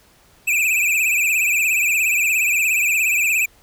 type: tone with vibrato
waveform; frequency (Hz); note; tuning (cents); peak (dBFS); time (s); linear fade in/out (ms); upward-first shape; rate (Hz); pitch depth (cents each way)
square; 2493; D#7; +3; -16; 0.47-3.46; 10; triangle; 17; 130
effects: pink hiss -53 dBFS RMS until 3.62 s